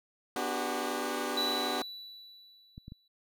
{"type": "chord", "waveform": "15% pulse", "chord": "G major seventh", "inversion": "first", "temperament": "equal with one note detuned", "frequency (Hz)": [246.9, 293.7, 370, 400.5], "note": ["B3", "D4", "F#4", "G4"], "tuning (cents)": [0, 0, 0, 37], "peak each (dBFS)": -31, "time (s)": [0.36, 1.82], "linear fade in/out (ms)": 2}
{"type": "tone with exponential decay", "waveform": "triangle", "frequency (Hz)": 3951, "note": "B7", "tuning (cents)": 0, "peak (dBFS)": -27, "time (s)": [1.37, 3.08], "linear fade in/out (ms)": 5, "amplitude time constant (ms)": 370}
{"type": "clicks", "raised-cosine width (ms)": 5, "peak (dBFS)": -32, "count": 3, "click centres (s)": [2.779, 2.881, 2.921]}
{"effects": []}